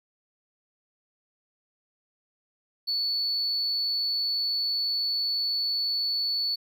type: tone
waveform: triangle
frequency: 4446 Hz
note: C#8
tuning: 4 cents sharp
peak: -22 dBFS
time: 2.87-6.56 s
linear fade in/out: 20 ms
effects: tanh soft clip ceiling -22 dBFS